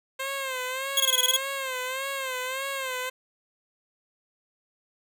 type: tone with vibrato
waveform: 10% pulse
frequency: 527 Hz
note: C5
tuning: 12 cents sharp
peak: -21 dBFS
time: 0.19-3.1 s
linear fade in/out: 10 ms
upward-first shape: sine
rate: 1.7 Hz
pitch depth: 76 cents each way
type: tone bursts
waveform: sawtooth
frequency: 3322 Hz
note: G#7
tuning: in tune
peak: -16 dBFS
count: 8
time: 0.97-1.365 s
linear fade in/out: 2 ms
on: 31 ms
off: 21 ms
effects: none